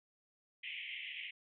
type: band-pass noise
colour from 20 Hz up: pink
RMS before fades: -45 dBFS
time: 0.63-1.31 s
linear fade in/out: 10 ms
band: 2000 to 3200 Hz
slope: 96 dB/octave
effects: none